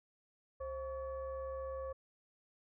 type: tone with frequency modulation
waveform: sine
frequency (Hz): 531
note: C5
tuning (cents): +25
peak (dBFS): -39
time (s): 0.6-1.93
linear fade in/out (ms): 10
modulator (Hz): 598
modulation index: 0.7
effects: none